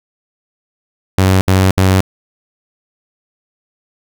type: tone bursts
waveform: sawtooth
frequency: 94.5 Hz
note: F#2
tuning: 37 cents sharp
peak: -4 dBFS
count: 3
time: 1.18-2.006 s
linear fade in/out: 0 ms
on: 230 ms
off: 68 ms
effects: none